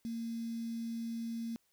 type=tone with quantisation; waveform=sine; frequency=230 Hz; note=A#3; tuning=23 cents flat; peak=-36 dBFS; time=0.05-1.56 s; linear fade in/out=0 ms; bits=9; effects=white hiss -75 dBFS RMS until 1.72 s